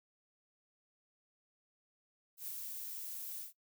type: noise with ADSR envelope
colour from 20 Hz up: violet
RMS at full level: -42 dBFS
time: 2.37-3.53 s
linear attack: 100 ms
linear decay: 35 ms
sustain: -2 dB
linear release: 120 ms
effects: noise-tail reverb RT60 0.1 s tail -20 dB re dry